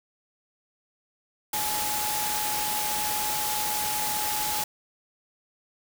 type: tone in noise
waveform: sine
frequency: 846 Hz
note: G#5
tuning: 32 cents sharp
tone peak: -31 dBFS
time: 1.53-4.64 s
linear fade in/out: 5 ms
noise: white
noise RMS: -29 dBFS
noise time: 1.53-4.64 s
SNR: -5 dB
effects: none